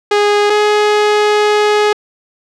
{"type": "tone pair in turn", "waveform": "sawtooth", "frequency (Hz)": [412.9, 419.4], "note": ["G#4", "G#4"], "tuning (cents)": [-10, 17], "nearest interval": "unison", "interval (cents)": 27, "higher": "second", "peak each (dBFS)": -5, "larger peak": "neither", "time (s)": [[0.11, 0.5], [0.5, 1.93]], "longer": "second", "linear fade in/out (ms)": 5, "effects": ["low-pass 5000 Hz 12 dB/octave"]}